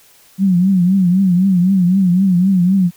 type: tone with vibrato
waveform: sine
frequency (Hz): 185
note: F#3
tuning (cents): 0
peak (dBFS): -9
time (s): 0.38-2.91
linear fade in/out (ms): 50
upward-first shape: triangle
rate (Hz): 3.9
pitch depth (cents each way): 130
effects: white hiss -48 dBFS RMS until 2.96 s